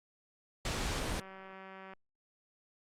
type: noise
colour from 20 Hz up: pink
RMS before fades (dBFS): -35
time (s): 0.65-1.2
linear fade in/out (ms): 2
type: click train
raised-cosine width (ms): 0.5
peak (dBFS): -35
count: 172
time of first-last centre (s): 1.04-1.935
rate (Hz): 191
effects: low-pass 8000 Hz 12 dB/octave + Opus 48 kbps